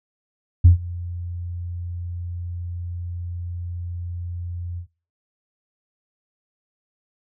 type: tone with ADSR envelope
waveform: sine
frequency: 87.31 Hz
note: F2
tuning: in tune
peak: -4 dBFS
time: 0.64-4.87 s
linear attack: 13 ms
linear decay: 120 ms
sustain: -23 dB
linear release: 91 ms
effects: noise-tail reverb RT60 0.4 s tail -22 dB re dry + tanh soft clip ceiling -3 dBFS